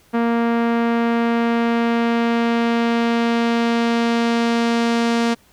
sawtooth tone with low-pass filter sweep, 233.1 Hz, A#3, in tune, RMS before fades -18 dBFS, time 0.13-5.35 s, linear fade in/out 20 ms, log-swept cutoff 1700 to 5900 Hz, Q 0.84, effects pink hiss -54 dBFS RMS until 5.52 s

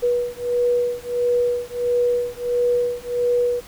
sine beating tone pair, 485.1 / 486.6 Hz, B4 / B4, -31 / -26 cents, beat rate 1.5 Hz, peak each -21 dBFS, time 0.02-3.61 s, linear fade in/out 20 ms, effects pink hiss -43 dBFS RMS until 3.67 s

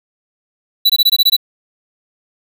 square tone bursts, 3951 Hz, B7, in tune, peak -8 dBFS, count 8, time 0.85-1.366 s, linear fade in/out 10 ms, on 47 ms, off 20 ms, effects none

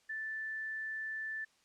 sine tone, 1760 Hz, A6, in tune, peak -37 dBFS, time 0.09-1.45 s, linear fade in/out 10 ms, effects white hiss -70 dBFS RMS until 1.64 s + low-pass 7000 Hz 12 dB/octave

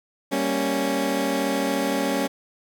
20% pulse chord, G diminished, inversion none, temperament equal, 196 / 233.1 / 277.2 Hz, G3 / Bb3 / Db4, 0 / 0 / 0 cents, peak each -23 / -24 / -19 dBFS, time 0.31-2.28 s, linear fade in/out 20 ms, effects 9-bit

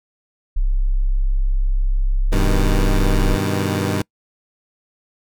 sine tone, 33.19 Hz, C1, 26 cents sharp, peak -14 dBFS, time 0.56-3.36 s, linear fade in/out 10 ms
15% pulse chord, G augmented, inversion none, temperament equal, 98 / 123.47 / 155.56 Hz, G2 / B2 / D#3, 0 / 0 / 0 cents, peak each -14 / -19 / -18 dBFS, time 2.32-4.02 s, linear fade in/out 5 ms
effects noise-tail reverb RT60 0.1 s tail -26 dB re dry

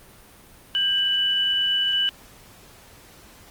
sine tone pair together, 1591 / 2971 Hz, G6 / F#7, +25 / +6 cents, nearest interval major seventh, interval 1081 cents, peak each -30 / -19 dBFS, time 0.75-2.09 s, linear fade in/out 0 ms, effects pink hiss -49 dBFS RMS until 3.5 s + Opus 32 kbps

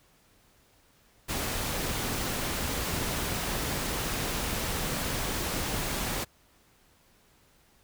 pink noise with amplitude modulation, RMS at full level -30 dBFS, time 1.28-6.25 s, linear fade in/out 20 ms, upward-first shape sine, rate 253 Hz, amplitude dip 30%, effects pink hiss -63 dBFS RMS until 7.83 s

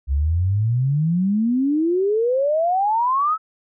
sine exponential sweep, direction up, 65.41 to 1318.5 Hz, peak -16 dBFS, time 0.07-3.38 s, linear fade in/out 50 ms, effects none

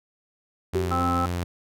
sawtooth tone with vibrato, 88 Hz, F2, 14 cents sharp, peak -22 dBFS, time 0.73-1.44 s, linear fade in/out 10 ms, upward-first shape sine, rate 4.2 Hz, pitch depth 9 cents each way
sine tone with exponential decay, 380.4 Hz, F#4, 48 cents sharp, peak -20 dBFS, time 0.75-1.16 s, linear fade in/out 5 ms, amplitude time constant 89 ms
harmonic tone, 261.6 Hz, C4, in tune, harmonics 1 / 2 / 3 / 4 / 5, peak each -29 / -36 / -29 / -37 / -25 dBFS, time 0.91-1.26 s, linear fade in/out 5 ms
effects none

